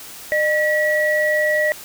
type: tone pair together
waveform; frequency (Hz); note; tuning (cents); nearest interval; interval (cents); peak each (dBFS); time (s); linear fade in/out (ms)
sine; 608 / 1930.3; D#5 / B6; -40 / -40; octave + minor sixth; 2000; -18; 0.32-1.72; 0
effects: white hiss -37 dBFS RMS until 1.84 s